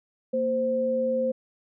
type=tone pair together; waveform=sine; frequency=232.1 / 521 Hz; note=A#3 / C5; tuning=-7 / -7 cents; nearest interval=octave + major second; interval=1400 cents; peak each=-30 / -23 dBFS; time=0.33-1.32 s; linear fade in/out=10 ms; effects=none